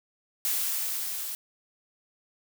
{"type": "noise with level ramp", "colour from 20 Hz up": "blue", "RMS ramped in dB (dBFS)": [-27, -35], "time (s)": [0.45, 1.35], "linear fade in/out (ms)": 0, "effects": []}